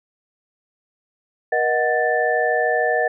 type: tone cluster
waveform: sine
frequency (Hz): 476.9 / 624 / 737 / 1765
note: A#4 / D#5 / F#5 / A6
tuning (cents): +39 / +5 / -7 / +5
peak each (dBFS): -22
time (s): 1.52-3.08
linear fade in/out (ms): 5
effects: none